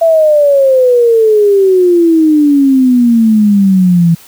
sine exponential sweep, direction down, 670 to 164.9 Hz, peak -4 dBFS, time 0.01-4.15 s, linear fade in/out 10 ms, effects white hiss -38 dBFS RMS until 4.27 s

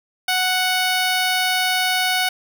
10% pulse tone, 740 Hz, F#5, in tune, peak -9 dBFS, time 0.28-2.29 s, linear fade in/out 5 ms, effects none

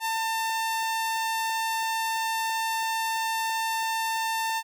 sawtooth tone, 897 Hz, A5, 33 cents sharp, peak -22 dBFS, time 0-4.63 s, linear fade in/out 50 ms, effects none

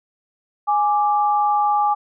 sine tone pair together, 830.6 / 1174.6 Hz, G#5 / D6, 0 / 0 cents, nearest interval tritone, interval 600 cents, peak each -16 / -21 dBFS, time 0.67-1.95 s, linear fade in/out 20 ms, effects none

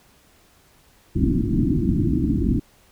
white low-pass noise, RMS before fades -20 dBFS, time 1.15-2.6 s, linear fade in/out 10 ms, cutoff 340 Hz, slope 96 dB/octave, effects pink hiss -56 dBFS RMS until 2.91 s

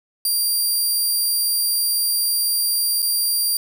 10% pulse tone with dropouts, 4746 Hz, D8, 17 cents sharp, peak -11 dBFS, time 0.25-3.57 s, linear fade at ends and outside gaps 2 ms, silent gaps 3.021-3.026 s, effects 8-bit

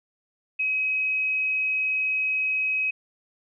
sine tone, 2541 Hz, D#7, 36 cents sharp, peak -22 dBFS, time 0.59-2.91 s, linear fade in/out 10 ms, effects none

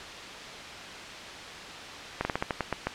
slowing click train, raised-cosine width 0.5 ms, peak -12 dBFS, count 9, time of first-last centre 2.21-2.87 s, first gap 40 ms, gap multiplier 1.2, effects white hiss -40 dBFS RMS until 2.94 s + low-pass 4000 Hz 12 dB/octave

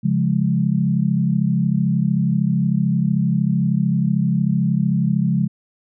sine chord, Db major, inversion none, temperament equal, 138.59 / 174.61 / 207.7 Hz, Db3 / F3 / Ab3, 0 / 0 / 0 cents, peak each -20 / -19 / -20 dBFS, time 0.03-5.48 s, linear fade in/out 20 ms, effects none

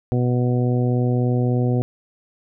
harmonic tone, 123.47 Hz, B2, in tune, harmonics 1 / 2 / 3 / 4 / 5 / 6, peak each -18 / -23 / -27 / -28 / -35 / -34 dBFS, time 0.12-1.82 s, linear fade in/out 0 ms, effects none

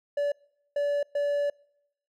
triangle tone bursts at uneven times, 576 Hz, D5, 34 cents flat, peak -22 dBFS, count 3, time 0.17-0.32 / 0.76-1.03 / 1.15-1.5 s, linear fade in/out 5 ms, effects noise-tail reverb RT60 0.8 s tail -26 dB re dry

